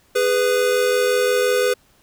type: tone pair together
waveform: square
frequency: 411.5 / 497.2 Hz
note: G#4 / B4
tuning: -16 / +12 cents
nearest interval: minor third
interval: 328 cents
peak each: -21 / -18 dBFS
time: 0.15-1.74 s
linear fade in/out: 10 ms
effects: pink hiss -57 dBFS RMS until 2.02 s